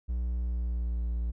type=tone with pitch glide; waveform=triangle; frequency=60.3 to 58.25 Hz; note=B1 to A#1; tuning=-41 to -1 cents; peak=-26 dBFS; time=0.08-1.32 s; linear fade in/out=20 ms; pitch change=-60 cents; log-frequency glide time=0.34-1.07 s; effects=none